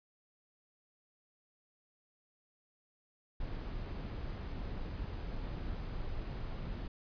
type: noise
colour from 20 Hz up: brown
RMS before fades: -40 dBFS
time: 3.4-6.88 s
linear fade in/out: 5 ms
effects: resampled to 11025 Hz